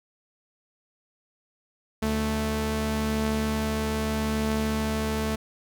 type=tone pair together; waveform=sawtooth; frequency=73.5 / 219.7 Hz; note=D2 / A3; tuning=+2 / -2 cents; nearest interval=octave + perfect fifth; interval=1896 cents; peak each=-26 / -22 dBFS; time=2.02-5.36 s; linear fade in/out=10 ms; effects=none

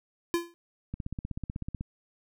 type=tone with exponential decay; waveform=square; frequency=341.9 Hz; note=F4; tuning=37 cents flat; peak=-22 dBFS; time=0.34-0.54 s; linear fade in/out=0 ms; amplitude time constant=43 ms
type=click train; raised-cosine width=5 ms; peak=-22 dBFS; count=15; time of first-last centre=0.94-1.81 s; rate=16.1 Hz
effects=none

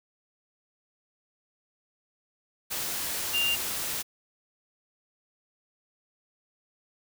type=tone in noise; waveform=sine; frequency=2794 Hz; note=F7; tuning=in tune; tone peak=-24 dBFS; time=3.33-3.56 s; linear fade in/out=20 ms; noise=white; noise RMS=-32 dBFS; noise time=2.7-4.03 s; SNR=+5 dB; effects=none

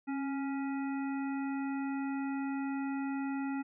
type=harmonic tone with a mistuned harmonic; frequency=278.1 Hz; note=C#4; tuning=6 cents sharp; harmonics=1 / 3 / 5 / 7 / 9; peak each=-33 / -43 / -47 / -50 / -52 dBFS; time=0.07-3.63 s; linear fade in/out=20 ms; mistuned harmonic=1; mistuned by=-38 cents; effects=none

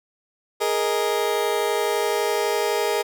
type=chord; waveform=30% pulse; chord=Ab suspended second; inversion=none; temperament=just; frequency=415.3 / 467.2 / 623 Hz; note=Ab4 / Bb4 / Eb5; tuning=0 / +4 / +2 cents; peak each=-21 / -22 / -25 dBFS; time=0.6-3.03 s; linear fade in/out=20 ms; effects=none

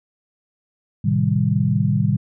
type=chord; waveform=sine; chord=A half-diminished seventh; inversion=none; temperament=equal; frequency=110 / 130.81 / 155.56 / 196 Hz; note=A2 / C3 / Eb3 / G3; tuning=0 / 0 / 0 / 0 cents; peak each=-21 dBFS; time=1.04-2.17 s; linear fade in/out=10 ms; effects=none

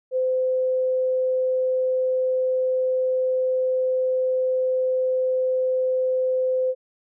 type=tone; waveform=sine; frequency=514 Hz; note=C5; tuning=31 cents flat; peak=-19 dBFS; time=0.11-6.75 s; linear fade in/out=50 ms; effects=none

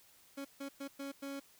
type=tone bursts at uneven times; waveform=30% pulse; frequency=277.2 Hz; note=C#4; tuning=in tune; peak=-38 dBFS; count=5; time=0.37-0.45 / 0.6-0.69 / 0.8-0.88 / 0.99-1.12 / 1.22-1.4 s; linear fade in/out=10 ms; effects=white hiss -64 dBFS RMS until 1.59 s

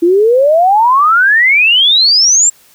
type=exponential sweep; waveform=sine; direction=up; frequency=329.6 to 7590 Hz; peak=-5 dBFS; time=0.02-2.5 s; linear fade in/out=10 ms; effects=white hiss -46 dBFS RMS until 2.74 s

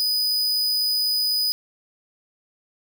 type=tone; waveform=45% pulse; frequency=4978 Hz; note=D#8; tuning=in tune; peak=-19 dBFS; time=0-1.52 s; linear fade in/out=0 ms; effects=none

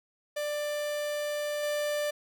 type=tone with level steps; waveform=45% pulse; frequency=591 Hz; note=D5; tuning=11 cents sharp; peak=-30 / -28 dBFS; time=0.36-2.11 s; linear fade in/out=10 ms; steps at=1.63 s; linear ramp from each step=2 ms; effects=none

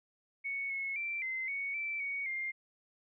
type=tone with pitch steps; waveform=sine; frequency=2218 / 2186 / 2347 / 2066 / 2226 / 2330 / 2237 / 2112 Hz; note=C#7 / C#7 / D7 / C7 / C#7 / D7 / C#7 / C7; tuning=0 / -25 / -2 / -22 / +7 / -14 / +15 / +16 cents; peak=-34 dBFS; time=0.44-2.52 s; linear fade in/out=20 ms; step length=260 ms; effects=none

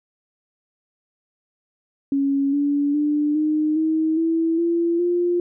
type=tone with pitch steps; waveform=sine; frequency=277.2 / 286.6 / 296.4 / 306.5 / 317 / 327.7 / 338.9 / 350.5 Hz; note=C#4 / D4 / D4 / D#4 / D#4 / E4 / E4 / F4; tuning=0 / -42 / +16 / -26 / +32 / -10 / +48 / +6 cents; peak=-17 dBFS; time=2.12-5.4 s; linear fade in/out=2 ms; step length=410 ms; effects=none

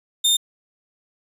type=tone; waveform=sawtooth; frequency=3631 Hz; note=A#7; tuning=46 cents flat; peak=-12 dBFS; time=0.24-0.37 s; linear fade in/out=10 ms; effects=resampled to 32000 Hz

